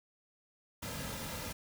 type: noise with comb filter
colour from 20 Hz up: pink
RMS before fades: -41 dBFS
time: 0.82-1.53 s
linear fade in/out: 10 ms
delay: 2.7 ms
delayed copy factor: -0.6
effects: none